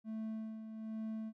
triangle tone with tremolo, 220 Hz, A3, in tune, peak -36 dBFS, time 0.04-1.33 s, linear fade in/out 50 ms, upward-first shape sine, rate 1.2 Hz, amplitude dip 55%, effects none

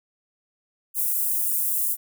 white high-pass noise, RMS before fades -24 dBFS, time 0.94-1.97 s, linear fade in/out 50 ms, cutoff 9600 Hz, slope 24 dB/octave, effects none

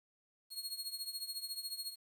sawtooth tone with tremolo, 4300 Hz, C8, 47 cents sharp, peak -34 dBFS, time 0.5-1.96 s, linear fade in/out 50 ms, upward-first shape triangle, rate 14 Hz, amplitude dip 85%, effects 11-bit

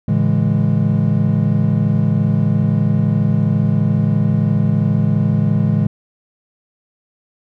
triangle chord, A major seventh, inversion none, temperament equal with one note detuned, 110 / 141.83 / 164.81 / 207.7 Hz, A2 / C#3 / E3 / G#3, 0 / +40 / 0 / 0 cents, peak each -16 dBFS, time 0.08-5.87 s, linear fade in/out 5 ms, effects none

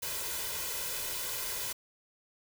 white noise with comb filter, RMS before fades -36 dBFS, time 0.02-1.73 s, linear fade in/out 10 ms, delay 2 ms, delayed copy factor +0.7, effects none

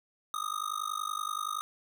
square tone with amplitude modulation, 1240 Hz, D#6, 6 cents flat, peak -29 dBFS, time 0.34-1.61 s, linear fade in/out 0 ms, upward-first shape sine, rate 50.6 Hz, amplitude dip 100%, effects none

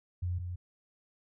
sine tone pair in turn, 89 / 89 Hz, F2 / F2, +33 / +33 cents, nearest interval unison, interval 0 cents, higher neither, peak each -30 / -35 dBFS, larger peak first, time 0.22-0.39 / 0.39-0.56 s, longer neither, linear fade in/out 10 ms, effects none

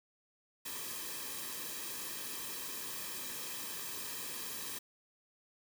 white noise with comb filter, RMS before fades -42 dBFS, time 0.65-4.79 s, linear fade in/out 10 ms, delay 1.4 ms, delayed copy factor -0.7, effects none

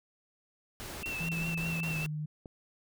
pink noise bursts, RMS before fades -42 dBFS, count 5, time 0.8-2.062 s, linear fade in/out 0 ms, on 230 ms, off 28 ms
sine tone with vibrato, 2671 Hz, E7, 22 cents sharp, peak -35 dBFS, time 1.03-2.06 s, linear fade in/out 5 ms, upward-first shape triangle, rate 5 Hz, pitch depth 48 cents each way
sine tone with pitch glide, 164.81 to 152.01 Hz, E3 to D#3, 0 to -40 cents, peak -33 dBFS, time 1.2-2.26 s, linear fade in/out 10 ms, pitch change -140 cents, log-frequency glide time 1.8-2.09 s
clicks, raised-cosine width 2 ms, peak -32 dBFS, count 2, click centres 1.637 / 2.458 s
effects none

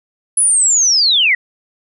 sine linear sweep, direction down, 10210 to 1864.7 Hz, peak -9 dBFS, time 0.37-1.35 s, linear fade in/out 5 ms, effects none

